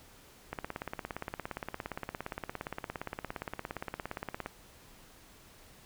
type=click train; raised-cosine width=0.5 ms; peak=-21 dBFS; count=69; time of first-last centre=0.53-4.461 s; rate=17.3 Hz; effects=pink hiss -57 dBFS RMS until 5.85 s